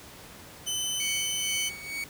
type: tone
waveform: 20% pulse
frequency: 3033 Hz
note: F#7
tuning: 42 cents sharp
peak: -23 dBFS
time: 0.66-1.7 s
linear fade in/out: 20 ms
type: tone with tremolo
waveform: 40% pulse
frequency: 2241 Hz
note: C#7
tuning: 18 cents sharp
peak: -30 dBFS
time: 1-2.04 s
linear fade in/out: 2 ms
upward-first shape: sine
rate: 2.2 Hz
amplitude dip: 70%
effects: pink hiss -47 dBFS RMS until 2.09 s + high-pass 60 Hz 12 dB/octave

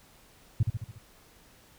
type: tone with echo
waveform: sine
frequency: 110.1 Hz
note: A2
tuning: 2 cents sharp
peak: -18 dBFS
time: 0.6-0.63 s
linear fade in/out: 5 ms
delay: 71 ms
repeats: 5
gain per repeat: -5 dB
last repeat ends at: 0.985 s
effects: tanh soft clip ceiling -16 dBFS + pink hiss -58 dBFS RMS until 1.78 s

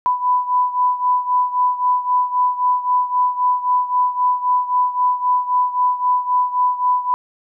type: beating tone pair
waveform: sine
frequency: 994 / 997.8 Hz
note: B5 / B5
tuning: +11 / +17 cents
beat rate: 3.8 Hz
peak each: -16 / -20 dBFS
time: 0.06-7.14 s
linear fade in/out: 0 ms
effects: none

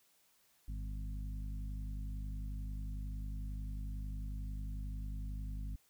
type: harmonic tone with a mistuned harmonic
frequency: 51.1 Hz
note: G#1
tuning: 27 cents flat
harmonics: 1 / 2 / 3 / 4 / 5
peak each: -39 / -49 / -51 / -55 / -56 dBFS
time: 0.68-5.76 s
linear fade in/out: 5 ms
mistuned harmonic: 4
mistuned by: -33 cents
effects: white hiss -71 dBFS RMS until 5.89 s

